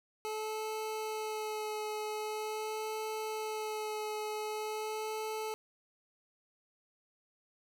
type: tone with vibrato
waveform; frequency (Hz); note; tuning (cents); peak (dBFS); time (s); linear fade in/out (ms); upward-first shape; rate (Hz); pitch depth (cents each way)
25% pulse; 431.1; A4; -35; -32; 0.25-5.54; 0; sine; 0.44; 17
effects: none